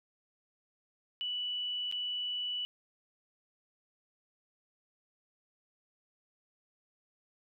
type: tone with dropouts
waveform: sine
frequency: 2960 Hz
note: F#7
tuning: in tune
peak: -33 dBFS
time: 1.21-2.65 s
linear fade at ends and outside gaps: 0 ms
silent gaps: 1.914-1.924 s
effects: none